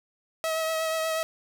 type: tone with vibrato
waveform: sawtooth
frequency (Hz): 642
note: E5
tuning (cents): -46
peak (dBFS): -22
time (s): 0.44-1.23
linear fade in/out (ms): 0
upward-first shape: triangle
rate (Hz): 8.3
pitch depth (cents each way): 22
effects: none